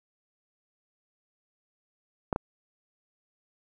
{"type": "clicks", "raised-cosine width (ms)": 1, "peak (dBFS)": [-12, -14], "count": 2, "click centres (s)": [2.328, 2.361], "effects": ["9-bit"]}